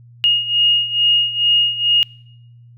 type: beating tone pair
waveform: sine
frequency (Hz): 2858 / 2860.3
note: F7 / F7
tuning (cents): +39 / +41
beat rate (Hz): 2.3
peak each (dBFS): -18 / -14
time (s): 0.24-2.03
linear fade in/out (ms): 0
effects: noise-tail reverb RT60 0.8 s tail -24 dB re dry + added 119 Hz sine -41 dBFS peak until 2.77 s